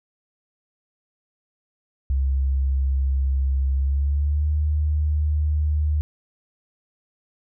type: tone with pitch glide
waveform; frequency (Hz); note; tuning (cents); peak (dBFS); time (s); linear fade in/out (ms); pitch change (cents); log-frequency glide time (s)
sine; 67.2 to 75.43; C2 to D2; +47 to +47; -18; 2.1-6.01; 0; +200; 3.75-4.5
effects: none